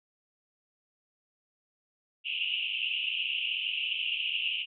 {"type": "band-pass noise", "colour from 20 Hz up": "white", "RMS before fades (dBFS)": -32, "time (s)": [2.24, 4.66], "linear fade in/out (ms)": 50, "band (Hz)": [2600, 3000], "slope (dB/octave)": 96, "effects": []}